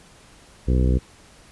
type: harmonic tone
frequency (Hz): 63.2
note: B1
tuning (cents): +41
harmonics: 1 / 2 / 3 / 4 / 5 / 6 / 7 / 8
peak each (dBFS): -17 / -23 / -27 / -29 / -31 / -33 / -34 / -35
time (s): 0.67-0.99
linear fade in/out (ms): 20
effects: pink hiss -50 dBFS RMS until 1.51 s + resampled to 24000 Hz